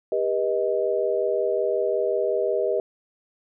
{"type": "tone cluster", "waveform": "sine", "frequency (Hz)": [398.9, 484.4, 627], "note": ["G4", "B4", "D#5"], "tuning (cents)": [30, -34, 13], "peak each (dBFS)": -25, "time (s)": [0.12, 2.8], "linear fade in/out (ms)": 2, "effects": []}